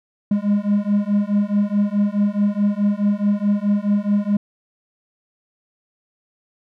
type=beating tone pair; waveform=triangle; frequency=202.4 / 207.1 Hz; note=G#3 / G#3; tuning=-44 / -5 cents; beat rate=4.7 Hz; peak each=-17 dBFS; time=0.31-4.37 s; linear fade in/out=5 ms; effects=none